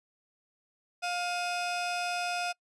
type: tone pair together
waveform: 30% pulse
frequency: 707.2 / 2520 Hz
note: F5 / D#7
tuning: +22 / +21 cents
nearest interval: octave + minor seventh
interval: 2199 cents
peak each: -29 / -33 dBFS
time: 1.02-2.53 s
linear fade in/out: 20 ms
effects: noise-tail reverb RT60 0.1 s tail -26 dB re dry + resampled to 22050 Hz